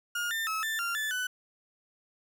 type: tone with pitch steps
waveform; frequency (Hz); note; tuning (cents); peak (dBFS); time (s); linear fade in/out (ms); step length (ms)
35% pulse; 1423 / 1800 / 1294 / 1775 / 1387 / 1745 / 1497; F6 / A6 / E6 / A6 / F6 / A6 / F#6; +32 / +39 / -32 / +15 / -12 / -15 / +20; -28; 0.15-1.27; 5; 160
effects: none